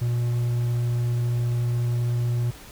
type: tone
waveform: triangle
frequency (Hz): 120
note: B2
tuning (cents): -49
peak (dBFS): -19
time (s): 0.01-2.51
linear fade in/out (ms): 10
effects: added 54 Hz sine -48 dBFS peak until 2.71 s + pink hiss -45 dBFS RMS until 2.71 s